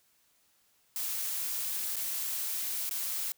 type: noise with dropouts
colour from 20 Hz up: blue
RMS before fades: -34 dBFS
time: 0.96-3.32 s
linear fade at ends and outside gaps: 1 ms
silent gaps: 1.959-1.965 / 2.894-2.91 s
effects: white hiss -69 dBFS RMS until 3.37 s